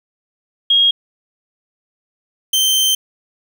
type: tone pair in turn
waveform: sine / sawtooth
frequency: 3268 / 3116 Hz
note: G#7 / G7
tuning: -29 / -11 cents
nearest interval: minor second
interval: 82 cents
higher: first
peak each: -9 dBFS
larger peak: neither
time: 0.7-0.91 / 2.53-2.95 s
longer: second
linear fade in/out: 5 ms
effects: 8-bit